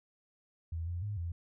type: tone with pitch steps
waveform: sine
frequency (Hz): 82.6 / 87 / 103.7 / 85.2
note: E2 / F2 / G#2 / F2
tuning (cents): +4 / -6 / -2 / -42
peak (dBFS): -34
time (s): 0.72-1.32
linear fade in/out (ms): 5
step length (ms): 150
effects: none